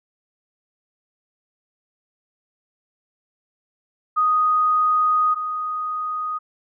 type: tone pair in turn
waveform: sine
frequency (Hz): 1244.5 / 1244.5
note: D#6 / D#6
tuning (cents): 0 / 0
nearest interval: unison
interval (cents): 0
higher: neither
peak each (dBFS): -15 / -23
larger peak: first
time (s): 4.16-5.35 / 5.35-6.39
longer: first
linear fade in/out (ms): 20
effects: none